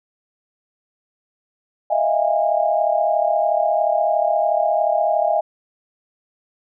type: tone cluster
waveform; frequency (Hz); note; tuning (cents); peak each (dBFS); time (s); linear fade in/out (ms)
sine; 622 / 656 / 693 / 817; D#5 / E5 / F5 / G#5; -1 / -9 / -14 / -29; -21; 1.9-5.41; 10
effects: none